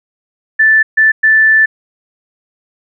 sine tone bursts at uneven times, 1759 Hz, A6, 1 cent flat, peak -5 dBFS, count 3, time 0.59-0.83 / 0.97-1.12 / 1.23-1.66 s, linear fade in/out 10 ms, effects none

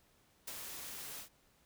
white noise with ADSR envelope, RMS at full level -41 dBFS, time 0.47-1.29 s, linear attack 11 ms, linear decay 18 ms, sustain -5 dB, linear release 100 ms, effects pink hiss -70 dBFS RMS until 1.65 s

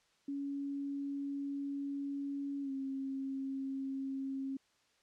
sine tone with pitch glide, 280.4 to 269.6 Hz, C#4 to C#4, +20 to -48 cents, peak -36 dBFS, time 0.28-4.57 s, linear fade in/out 5 ms, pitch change -68 cents, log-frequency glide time 2.62-2.71 s, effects white hiss -72 dBFS RMS until 5.02 s + low-pass 6000 Hz 12 dB/octave

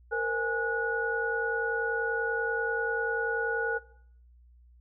sine tone cluster, 458.7 / 509 / 831 / 1460 Hz, A#4 / C5 / G#5 / F#6, -28 / -48 / +1 / -24 cents, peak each -30 / -39 / -36 / -31 dBFS, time 0.11-3.79 s, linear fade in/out 20 ms, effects noise-tail reverb RT60 0.6 s tail -18 dB re dry + added 60 Hz sine -54 dBFS peak until 4.8 s

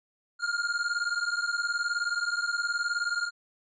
square beating tone pair, 1402 / 1421 Hz, F6 / F6, +6 / +30 cents, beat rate 19 Hz, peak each -31 dBFS, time 0.39-3.31 s, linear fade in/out 50 ms, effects resampled to 16000 Hz

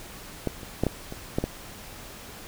clicks, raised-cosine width 2 ms, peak -12 / -25 / -9 / -10 / -22 / -10 / -12 dBFS, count 7, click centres 0.473 / 0.632 / 0.836 / 0.867 / 1.124 / 1.385 / 1.44 s, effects pink hiss -43 dBFS RMS until 2.47 s

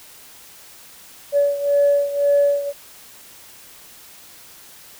sine beating tone pair, 570 / 571.9 Hz, C#5 / D5, +48 / -46 cents, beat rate 1.9 Hz, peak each -15 / -19 dBFS, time 1.32-2.73 s, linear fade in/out 50 ms, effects tanh soft clip ceiling -8 dBFS + white hiss -44 dBFS RMS until 4.99 s

